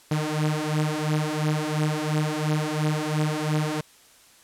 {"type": "beating tone pair", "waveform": "sawtooth", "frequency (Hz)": [151.6, 154.5], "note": ["D#3", "D#3"], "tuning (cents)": [-45, -12], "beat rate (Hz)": 2.9, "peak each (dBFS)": -22, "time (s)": [0.11, 3.81], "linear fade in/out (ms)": 5, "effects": ["white hiss -54 dBFS RMS until 4.43 s", "low-pass 11000 Hz 12 dB/octave"]}